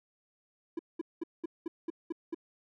triangle tone bursts, 333.1 Hz, E4, 18 cents sharp, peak -30 dBFS, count 8, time 0.77-2.346 s, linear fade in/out 5 ms, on 22 ms, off 200 ms, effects none

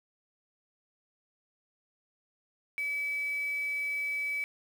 sine tone with quantisation, 2291 Hz, D7, 44 cents flat, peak -30 dBFS, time 2.78-4.44 s, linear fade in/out 0 ms, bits 8, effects none

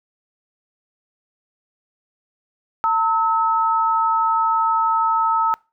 sine tone pair together, 903.1 / 1292 Hz, A5 / E6, +45 / -35 cents, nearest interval tritone, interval 620 cents, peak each -18 dBFS, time 2.84-5.54 s, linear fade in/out 0 ms, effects noise-tail reverb RT60 0.3 s tail -25 dB re dry

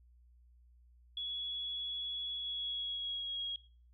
sine tone with pitch glide, 3372 to 3293 Hz, G#7 to G#7, +26 to -15 cents, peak -36 dBFS, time 1.17-3.56 s, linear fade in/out 2 ms, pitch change -41 cents, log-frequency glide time 2.33-3.41 s, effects noise-tail reverb RT60 0.4 s tail -18 dB re dry + added 60 Hz sine -60 dBFS peak until 3.93 s

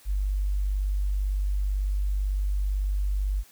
sine tone, 49 Hz, G1, in tune, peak -23 dBFS, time 0.05-3.44 s, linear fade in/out 50 ms, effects white hiss -55 dBFS RMS until 3.51 s

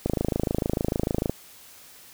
click train, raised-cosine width 2 ms, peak -10 dBFS, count 34, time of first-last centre 0.06-1.296 s, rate 26.7 Hz, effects white hiss -49 dBFS RMS until 2.13 s

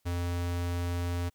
square tone, 87.31 Hz, F2, in tune, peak -30 dBFS, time 0.05-1.3 s, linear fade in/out 20 ms, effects white hiss -75 dBFS RMS until 1.34 s

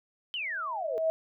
sine exponential sweep, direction down, 3140 to 438.6 Hz, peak -31 dBFS, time 0.34-0.98 s, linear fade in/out 0 ms
sine tone with exponential growth, 644 Hz, E5, 41 cents flat, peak -22 dBFS, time 0.41-1.1 s, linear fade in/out 0 ms, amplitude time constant 150 ms
effects none

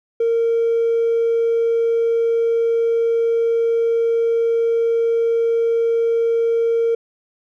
sine tone with hard clipping, 461.1 Hz, A#4, 19 cents flat, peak -15 dBFS, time 0.2-6.95 s, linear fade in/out 5 ms, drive 1 dB, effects none

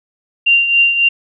sine tone with tremolo, 2775 Hz, F7, 12 cents flat, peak -6 dBFS, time 0.46-1.09 s, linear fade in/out 10 ms, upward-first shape triangle, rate 3.6 Hz, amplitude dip 65%, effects none

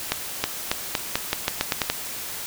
accelerating click train, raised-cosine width 0.2 ms, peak -3 dBFS, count 11, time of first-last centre 0.12-1.9 s, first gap 320 ms, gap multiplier 0.86, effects white hiss -33 dBFS RMS until 2.46 s

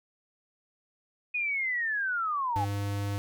sine linear sweep, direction down, 2489 to 784 Hz, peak -27 dBFS, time 1.34-2.65 s, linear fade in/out 10 ms
square tone, 100.9 Hz, G#2, 49 cents flat, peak -30 dBFS, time 2.56-3.18 s, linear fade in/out 0 ms
effects none

